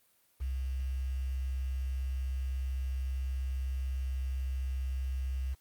sine tone with quantisation, 65.41 Hz, C2, in tune, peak -31 dBFS, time 0.4-5.55 s, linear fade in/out 20 ms, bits 9, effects white hiss -69 dBFS RMS until 5.6 s + Opus 32 kbps

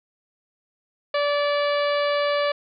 harmonic tone, 579 Hz, D5, 25 cents flat, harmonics 1 / 2 / 3 / 4 / 5 / 6 / 7 / 8, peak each -21 / -27 / -31 / -33 / -35 / -37 / -38 / -39 dBFS, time 1.14-2.52 s, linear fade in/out 5 ms, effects none

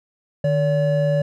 triangle tone pair together, 151.7 / 571.7 Hz, D#3 / D5, -44 / -47 cents, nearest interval octave + major seventh, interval 2297 cents, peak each -17 dBFS, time 0.44-1.22 s, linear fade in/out 5 ms, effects none

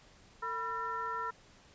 harmonic tone with a mistuned harmonic, 452.8 Hz, A4, 50 cents sharp, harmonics 1 / 2 / 3 / 4, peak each -45 / -38 / -37 / -45 dBFS, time 0.42-1.31 s, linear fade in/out 10 ms, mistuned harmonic 2, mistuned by +140 cents, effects pink hiss -60 dBFS RMS until 1.74 s + resampled to 16000 Hz

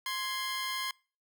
15% pulse tone pair together, 1048.3 / 1664 Hz, C6 / G#6, +3 / +3 cents, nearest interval minor sixth, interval 800 cents, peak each -27 / -33 dBFS, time 0.06-0.91 s, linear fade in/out 2 ms, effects noise-tail reverb RT60 0.4 s tail -26 dB re dry

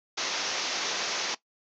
white low-pass noise, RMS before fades -31 dBFS, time 0.17-1.35 s, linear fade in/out 10 ms, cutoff 6500 Hz, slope 96 dB/octave, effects noise-tail reverb RT60 0.1 s tail -17 dB re dry + high-pass 300 Hz 12 dB/octave

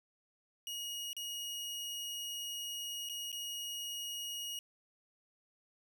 sawtooth tone with dropouts, 2882 Hz, F#7, 46 cents flat, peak -36 dBFS, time 0.67-4.59 s, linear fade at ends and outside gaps 1 ms, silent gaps 1.131-1.166 / 3.089-3.096 / 3.318-3.327 s, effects 11-bit

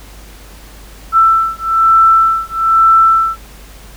sine beating tone pair, 1330 / 1331.1 Hz, E6 / E6, +15 / +16 cents, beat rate 1.1 Hz, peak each -10 dBFS, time 1.12-3.37 s, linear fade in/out 50 ms, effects added 50 Hz sine -35 dBFS peak until 3.96 s + pink hiss -39 dBFS RMS until 3.96 s

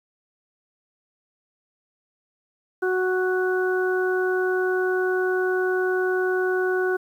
harmonic tone, 370 Hz, F#4, in tune, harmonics 1 / 2 / 3 / 4, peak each -21 / -32 / -36 / -27 dBFS, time 2.82-6.97 s, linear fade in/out 10 ms, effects 9-bit

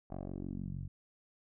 10% pulse tone with low-pass filter sweep, 46.69 Hz, F#1, 16 cents sharp, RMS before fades -41 dBFS, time 0.1-0.88 s, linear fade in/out 10 ms, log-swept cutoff 780 to 110 Hz, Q 2.1, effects none

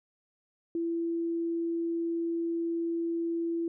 sine tone, 335.2 Hz, E4, 29 cents sharp, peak -28 dBFS, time 0.75-3.68 s, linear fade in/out 2 ms, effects none

